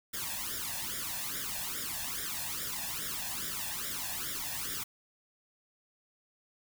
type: noise with flanger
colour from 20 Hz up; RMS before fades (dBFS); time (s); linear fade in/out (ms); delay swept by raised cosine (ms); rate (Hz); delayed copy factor
white; -37; 0.13-4.84; 10; 0.56 to 1.18; 2.4; +0.85
effects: none